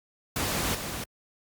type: noise with echo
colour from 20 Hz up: pink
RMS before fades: -28 dBFS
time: 0.36-0.75 s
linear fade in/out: 2 ms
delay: 290 ms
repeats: 1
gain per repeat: -6 dB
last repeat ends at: 1.04 s
effects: high-pass 60 Hz 12 dB/octave + Opus 48 kbps